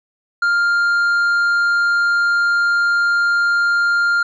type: tone with tanh clipping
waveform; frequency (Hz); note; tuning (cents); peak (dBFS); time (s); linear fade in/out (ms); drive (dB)
sine; 1400; F6; +4; -14; 0.42-4.23; 5; 5
effects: none